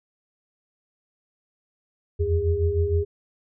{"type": "tone cluster", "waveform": "sine", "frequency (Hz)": [81.2, 87.7, 407], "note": ["E2", "F2", "G#4"], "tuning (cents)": [-26, 8, -35], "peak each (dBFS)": -24, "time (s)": [2.19, 3.05], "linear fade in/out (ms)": 20, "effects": []}